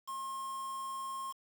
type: tone with quantisation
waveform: triangle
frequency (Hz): 1070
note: C6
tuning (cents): +38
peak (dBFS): -36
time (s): 0.07-1.33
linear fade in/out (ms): 20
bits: 8
effects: none